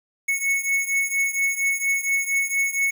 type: beating tone pair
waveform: square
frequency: 2204 / 2208.3 Hz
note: C#7 / C#7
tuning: -11 / -7 cents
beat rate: 4.3 Hz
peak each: -23 / -26 dBFS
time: 0.28-2.91 s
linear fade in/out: 10 ms
effects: 8-bit